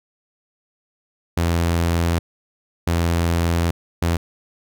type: tone bursts at uneven times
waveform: sawtooth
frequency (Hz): 84.6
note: E2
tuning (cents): +45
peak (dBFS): -13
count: 3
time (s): 1.37-2.19 / 2.87-3.71 / 4.02-4.17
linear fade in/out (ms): 5
effects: none